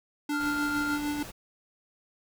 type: tone with tremolo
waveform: square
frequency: 293.7 Hz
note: D4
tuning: in tune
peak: -28 dBFS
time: 0.29-1.23 s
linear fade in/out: 5 ms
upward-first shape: sine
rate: 6.6 Hz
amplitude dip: 40%
type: tone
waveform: triangle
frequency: 1396.9 Hz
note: F6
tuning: in tune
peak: -28 dBFS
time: 0.31-0.99 s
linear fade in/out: 50 ms
type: noise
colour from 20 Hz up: pink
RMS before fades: -43 dBFS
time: 0.39-1.32 s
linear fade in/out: 20 ms
effects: none